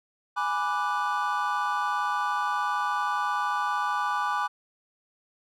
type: chord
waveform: triangle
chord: G# half-diminished seventh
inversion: none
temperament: equal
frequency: 830.6 / 987.8 / 1174.7 / 1480 Hz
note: G#5 / B5 / D6 / F#6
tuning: 0 / 0 / 0 / 0 cents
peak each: -29 / -29 / -27 / -31 dBFS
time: 0.36-4.48 s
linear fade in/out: 20 ms
effects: none